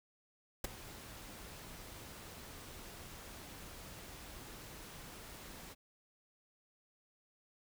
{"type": "noise with ADSR envelope", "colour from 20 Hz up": "pink", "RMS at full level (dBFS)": -34, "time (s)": [0.64, 5.75], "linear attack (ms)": 5, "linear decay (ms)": 14, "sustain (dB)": -17, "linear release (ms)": 28, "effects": []}